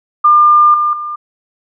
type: tone with level steps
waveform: sine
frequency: 1200 Hz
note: D6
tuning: 37 cents sharp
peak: -4 / -10 / -19 dBFS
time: 0.24-1.16 s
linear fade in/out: 10 ms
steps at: 0.74 / 0.93 s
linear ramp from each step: 2 ms
effects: none